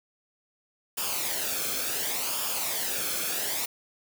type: noise with flanger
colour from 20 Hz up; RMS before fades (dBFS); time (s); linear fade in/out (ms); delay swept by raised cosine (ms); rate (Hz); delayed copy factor
white; -30; 0.97-3.66; 10; 0.49 to 1.06; 0.69; -0.6
effects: none